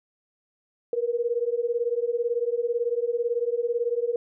sine beating tone pair, 466.2 / 484.2 Hz, A#4 / B4, 0 / -34 cents, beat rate 18 Hz, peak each -26 dBFS, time 0.93-4.16 s, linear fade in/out 2 ms, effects none

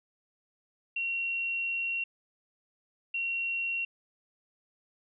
sine tone bursts at uneven times, 2739 Hz, F7, 34 cents flat, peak -29 dBFS, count 2, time 0.96-2.04 / 3.14-3.85 s, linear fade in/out 5 ms, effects none

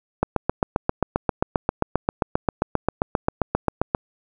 click train, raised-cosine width 1 ms, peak -4 dBFS, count 29, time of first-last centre 0.23-3.948 s, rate 7.53 Hz, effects none

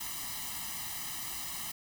white noise with comb filter, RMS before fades -39 dBFS, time 0-1.72 s, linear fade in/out 10 ms, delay 1 ms, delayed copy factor +1, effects none

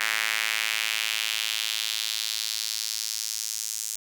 square tone with high-pass filter sweep, 55 Hz, A1, in tune, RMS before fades -29 dBFS, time 0-3.96 s, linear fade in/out 5 ms, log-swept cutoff 1900 to 6800 Hz, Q 2, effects none

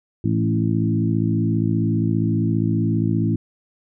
harmonic tone with a mistuned harmonic, 55 Hz, A1, in tune, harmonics 2 / 3 / 4 / 5 / 6, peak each -21 / -23 / -24 / -25 / -26 dBFS, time 0.24-3.36 s, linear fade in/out 5 ms, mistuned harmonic 3, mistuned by +22 cents, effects none

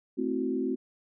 sine chord, F# half-diminished seventh, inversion first, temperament equal, 220 / 261.6 / 329.6 / 370 Hz, A3 / C4 / E4 / F#4, 0 / 0 / 0 / 0 cents, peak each -35 / -30 / -35 / -32 dBFS, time 0.17-0.76 s, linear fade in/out 20 ms, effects none

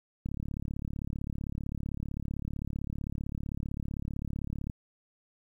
click train, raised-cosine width 5 ms, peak -23 dBFS, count 159, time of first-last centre 0.26-4.698 s, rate 35.6 Hz, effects 10-bit

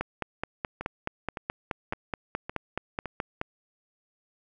two click trains, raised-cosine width 0.5 ms, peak -19 / -14 dBFS, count 5 / 17, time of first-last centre 0.81-3.057 / 0.01-3.414 s, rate 1.78 / 4.7 Hz, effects none

